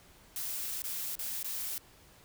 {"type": "noise with dropouts", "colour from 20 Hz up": "blue", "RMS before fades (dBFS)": -37, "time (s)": [0.36, 1.78], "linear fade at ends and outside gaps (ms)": 1, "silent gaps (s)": [[0.82, 0.84], [1.154, 1.191], [1.429, 1.444]], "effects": ["pink hiss -59 dBFS RMS until 2.24 s"]}